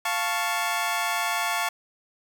20% pulse chord, F augmented, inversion none, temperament equal, 698.5 / 880 / 1108.7 Hz, F5 / A5 / C#6, 0 / 0 / 0 cents, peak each -24 dBFS, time 0.05-1.69 s, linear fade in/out 5 ms, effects none

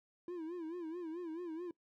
triangle tone with vibrato, 336 Hz, E4, 33 cents sharp, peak -38 dBFS, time 0.28-1.71 s, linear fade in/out 2 ms, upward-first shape sine, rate 4.6 Hz, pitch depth 120 cents each way, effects noise-tail reverb RT60 0.1 s tail -22 dB re dry

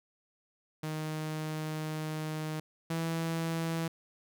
sawtooth tone pair in turn, 155.56 / 164.31 Hz, D#3 / E3, 0 / -5 cents, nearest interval minor second, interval 95 cents, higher second, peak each -30 / -27 dBFS, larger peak second, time 0.83-2.6 / 2.9-3.88 s, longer first, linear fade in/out 5 ms, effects none

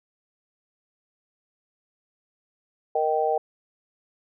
sine chord, Eb major, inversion second, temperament just, 466.7 / 622.3 / 777.8 Hz, Bb4 / Eb5 / G5, +2 / 0 / -14 cents, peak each -25 / -26 / -24 dBFS, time 2.95-3.38 s, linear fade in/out 5 ms, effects none

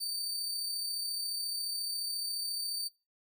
sawtooth tone with amplitude modulation, 4594 Hz, D8, 39 cents flat, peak -29 dBFS, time 0-2.89 s, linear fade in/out 20 ms, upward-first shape sine, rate 34.3 Hz, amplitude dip 30%, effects noise-tail reverb RT60 0.3 s tail -24 dB re dry

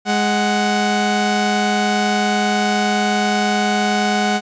sawtooth tone pair together, 207.7 / 742 Hz, G#3 / F#5, 0 / +5 cents, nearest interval octave + minor seventh, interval 2205 cents, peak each -14 dBFS, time 0.05-4.41 s, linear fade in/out 50 ms, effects resampled to 16000 Hz

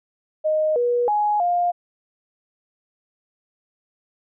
sine tone with pitch steps, 620 / 483.6 / 836 / 704 Hz, D#5 / B4 / G#5 / F5, -6 / -36 / +11 / +14 cents, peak -17 dBFS, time 0.44-1.72 s, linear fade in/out 20 ms, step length 320 ms, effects none

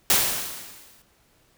white noise with exponential decay, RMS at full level -17 dBFS, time 0.1-1.02 s, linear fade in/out 1 ms, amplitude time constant 200 ms, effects pink hiss -62 dBFS RMS until 1.57 s

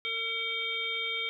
harmonic tone, 454.5 Hz, A#4, 44 cents flat, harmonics 1 / 3 / 5 / 7 / 8, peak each -43 / -43 / -33 / -35 / -38 dBFS, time 0.05-1.29 s, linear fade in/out 0 ms, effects 11-bit

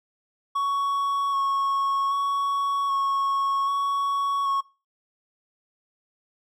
triangle tone with vibrato, 1108.7 Hz, C#6, in tune, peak -20 dBFS, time 0.55-4.61 s, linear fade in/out 10 ms, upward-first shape square, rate 0.64 Hz, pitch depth 12 cents each way, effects noise-tail reverb RT60 0.3 s tail -21 dB re dry

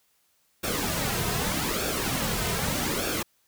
pink noise with flanger, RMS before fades -28 dBFS, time 0.63-3.23 s, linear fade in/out 10 ms, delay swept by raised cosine 0.99 to 3.59 ms, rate 0.82 Hz, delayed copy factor -0.65, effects white hiss -68 dBFS RMS until 3.47 s

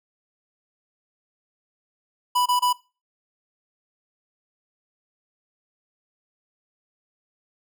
square tone bursts, 988 Hz, B5, in tune, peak -19 dBFS, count 3, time 2.35-2.73 s, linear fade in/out 10 ms, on 110 ms, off 25 ms, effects noise-tail reverb RT60 0.3 s tail -20 dB re dry

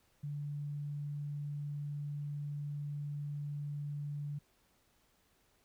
sine tone, 145.5 Hz, D3, 16 cents flat, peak -37 dBFS, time 0.23-4.39 s, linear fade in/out 10 ms, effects pink hiss -72 dBFS RMS until 5.64 s

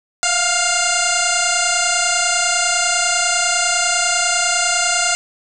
sine tone with frequency modulation, 2789 Hz, F7, 3 cents flat, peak -14 dBFS, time 0.23-5.15 s, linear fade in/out 0 ms, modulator 701 Hz, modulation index 7.4, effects none

